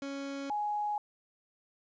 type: tone pair in turn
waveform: 30% pulse / sine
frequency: 277.2 / 834.3 Hz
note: C#4 / G#5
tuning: 0 / +8 cents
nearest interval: octave + perfect fifth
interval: 1908 cents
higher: second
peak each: -34 / -30 dBFS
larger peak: second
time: 0.02-0.5 / 0.5-0.98 s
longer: neither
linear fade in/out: 2 ms
effects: resampled to 16000 Hz + 11-bit